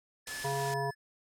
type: tone with tremolo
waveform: square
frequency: 1732 Hz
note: A6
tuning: 28 cents flat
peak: -40 dBFS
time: 0.26-0.95 s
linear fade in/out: 50 ms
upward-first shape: sine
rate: 2.5 Hz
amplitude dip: 35%
type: noise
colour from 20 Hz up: white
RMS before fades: -40 dBFS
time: 0.27-0.74 s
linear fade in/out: 2 ms
type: harmonic tone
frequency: 138.59 Hz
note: C#3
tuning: in tune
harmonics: 1 / 3 / 5 / 7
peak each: -36 / -36 / -36 / -36 dBFS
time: 0.44-0.91 s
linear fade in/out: 10 ms
effects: low-pass 10000 Hz 12 dB/octave